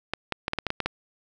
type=clicks; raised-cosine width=0.3 ms; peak=-10 dBFS; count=9; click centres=0.136 / 0.323 / 0.481 / 0.534 / 0.587 / 0.667 / 0.704 / 0.803 / 0.86 s; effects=none